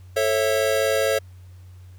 square chord, A major, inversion none, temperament equal with one note detuned, 440 / 544.2 / 659.3 Hz, A4 / C#5 / E5, 0 / -32 / 0 cents, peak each -25 / -22 / -26 dBFS, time 0.16-1.19 s, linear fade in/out 10 ms, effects added 91 Hz sine -41 dBFS peak until 1.98 s + pink hiss -60 dBFS RMS until 1.98 s

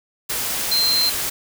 sine tone in noise, 4133 Hz, C8, 22 cents flat, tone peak -16 dBFS, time 0.71-1.1 s, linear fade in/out 10 ms, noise white, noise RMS -24 dBFS, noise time 0.29-1.3 s, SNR +5 dB, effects none

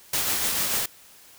white noise with tremolo, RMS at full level -24 dBFS, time 0.13-0.86 s, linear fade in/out 5 ms, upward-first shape sine, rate 6.8 Hz, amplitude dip 30%, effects white hiss -51 dBFS RMS until 1.38 s

